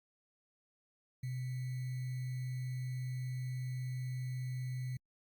sine tone with sample-and-hold, 127.4 Hz, C3, 46 cents flat, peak -36 dBFS, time 1.23-4.97 s, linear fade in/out 5 ms, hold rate 2100 Hz, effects Opus 48 kbps

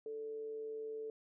sine tone with amplitude modulation, 440 Hz, A4, in tune, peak -39 dBFS, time 0.06-1.1 s, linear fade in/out 2 ms, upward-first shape sine, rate 139 Hz, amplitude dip 30%, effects none

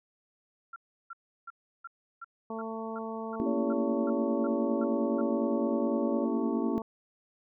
sine tone bursts, 1370 Hz, F6, 34 cents flat, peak -39 dBFS, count 13, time 0.73-5.213 s, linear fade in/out 5 ms, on 31 ms, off 340 ms
harmonic tone, 223.3 Hz, A3, 26 cents sharp, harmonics 1 / 2 / 3 / 4 / 5, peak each -38 / -39 / -42 / -42 / -44 dBFS, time 2.5-6.82 s, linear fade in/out 2 ms
sine chord, A# diminished seventh, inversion none, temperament equal, 233.1 / 277.2 / 329.6 / 392 Hz, A#3 / C#4 / E4 / G4, 0 / 0 / 0 / 0 cents, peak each -31 / -33 / -34 / -35 dBFS, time 3.4-6.78 s, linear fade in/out 0 ms
sine tone, 570 Hz, C#5, 48 cents sharp, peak -33 dBFS, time 3.46-6.25 s, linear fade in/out 2 ms
effects none

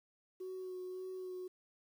sine tone with vibrato, 370 Hz, F#4, in tune, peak -40 dBFS, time 0.4-1.48 s, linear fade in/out 10 ms, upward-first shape sine, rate 1.8 Hz, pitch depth 18 cents each way, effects tanh soft clip ceiling -38 dBFS + 11-bit

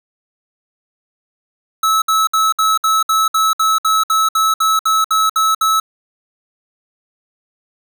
square tone bursts, 1300 Hz, E6, 24 cents flat, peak -12 dBFS, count 16, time 1.83-5.8 s, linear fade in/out 5 ms, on 190 ms, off 62 ms, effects none

